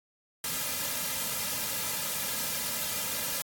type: noise with comb filter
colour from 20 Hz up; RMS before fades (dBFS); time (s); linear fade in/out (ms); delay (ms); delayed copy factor
white; -32; 0.44-3.42; 2; 2.7; -0.8
effects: AAC 64 kbps